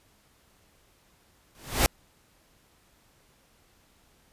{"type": "noise with exponential growth", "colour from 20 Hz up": "pink", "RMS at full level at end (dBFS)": -18, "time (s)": [1.55, 1.86], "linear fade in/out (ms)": 0, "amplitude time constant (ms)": 66, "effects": ["pink hiss -63 dBFS RMS until 4.32 s", "resampled to 32000 Hz"]}